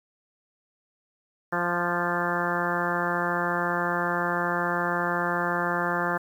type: harmonic tone with a mistuned harmonic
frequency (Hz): 174.61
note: F3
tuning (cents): 0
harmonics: 1 / 2 / 3 / 4 / 5 / 6 / 7 / 8 / 9 / 10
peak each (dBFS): -33 / -33 / -33 / -33 / -33 / -33 / -33 / -33 / -33 / -33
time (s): 1.52-6.18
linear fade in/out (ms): 10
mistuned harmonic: 7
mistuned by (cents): -21
effects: 9-bit